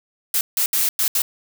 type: noise bursts at uneven times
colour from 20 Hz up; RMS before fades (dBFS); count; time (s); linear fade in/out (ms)
blue; -19; 5; 0.34-0.41 / 0.57-0.66 / 0.73-0.89 / 0.99-1.08 / 1.15-1.22; 2
effects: none